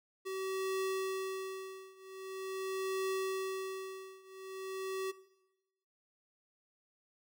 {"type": "tone with tremolo", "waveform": "square", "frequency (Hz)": 381.4, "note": "G4", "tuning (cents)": -47, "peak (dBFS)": -33, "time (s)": [0.25, 5.12], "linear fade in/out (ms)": 20, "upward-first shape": "triangle", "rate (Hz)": 0.44, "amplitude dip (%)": 95, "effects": ["noise-tail reverb RT60 1.0 s tail -18 dB re dry"]}